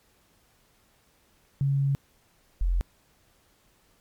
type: tone pair in turn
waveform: sine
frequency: 138.59 / 43.65 Hz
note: C#3 / F1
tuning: 0 / 0 cents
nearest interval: octave + minor sixth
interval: 2000 cents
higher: first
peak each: -21 dBFS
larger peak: neither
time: 1.61-1.95 / 2.61-2.81 s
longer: first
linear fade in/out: 0 ms
effects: pink hiss -64 dBFS RMS until 4 s + MP3 96 kbps